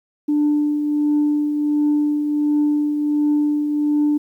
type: tone with tremolo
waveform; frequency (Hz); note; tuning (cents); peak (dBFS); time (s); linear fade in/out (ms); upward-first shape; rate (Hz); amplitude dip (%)
sine; 296.1; D4; +14; -12; 0.28-4.18; 10; triangle; 1.4; 50
effects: tanh soft clip ceiling -11 dBFS + 9-bit